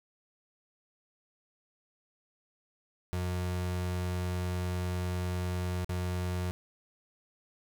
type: tone with dropouts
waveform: 35% pulse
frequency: 90 Hz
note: F#2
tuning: 47 cents flat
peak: -29 dBFS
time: 3.13-6.51 s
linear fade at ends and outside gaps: 0 ms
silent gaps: 5.845-5.893 s
effects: none